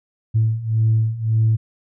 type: beating tone pair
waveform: sine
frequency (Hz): 110 / 111.8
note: A2 / A2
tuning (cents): 0 / +28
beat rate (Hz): 1.8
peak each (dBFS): -19 / -16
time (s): 0.34-1.57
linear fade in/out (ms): 20
effects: tanh soft clip ceiling -9 dBFS